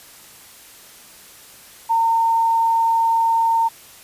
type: tone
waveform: sine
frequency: 912 Hz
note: A#5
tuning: 38 cents flat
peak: -14 dBFS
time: 1.89-3.69 s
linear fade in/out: 20 ms
effects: white hiss -44 dBFS RMS until 4.03 s + resampled to 32000 Hz